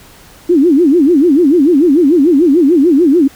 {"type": "tone with vibrato", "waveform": "sine", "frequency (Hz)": 310.5, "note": "D#4", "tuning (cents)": -3, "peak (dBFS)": -5, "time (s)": [0.49, 3.28], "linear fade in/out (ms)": 10, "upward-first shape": "sine", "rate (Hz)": 6.8, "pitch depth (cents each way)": 270, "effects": ["pink hiss -40 dBFS RMS until 3.35 s"]}